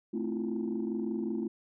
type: chord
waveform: sine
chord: F major seventh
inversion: first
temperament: equal with one note detuned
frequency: 220 / 261.6 / 323.8 / 349.2 Hz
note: A3 / C4 / E4 / F4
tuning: 0 / 0 / -31 / 0 cents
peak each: -33 / -37 / -37 / -35 dBFS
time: 0.13-1.48 s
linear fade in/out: 10 ms
effects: tanh soft clip ceiling -24 dBFS